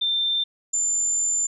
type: tone pair in turn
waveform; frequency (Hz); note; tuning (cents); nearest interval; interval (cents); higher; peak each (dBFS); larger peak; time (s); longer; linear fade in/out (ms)
sine; 3579 / 7158; A7 / A8; +29 / +29; octave; 1200; second; -20 / -20; neither; 0.01-0.44 / 0.73-1.47; second; 10
effects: none